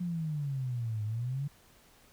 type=exponential two-way sweep; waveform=sine; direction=down then up; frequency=180.3 to 104.9 to 145.9 Hz; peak=-31 dBFS; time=0-1.48 s; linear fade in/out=10 ms; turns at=1.04 s; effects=pink hiss -61 dBFS RMS until 2.12 s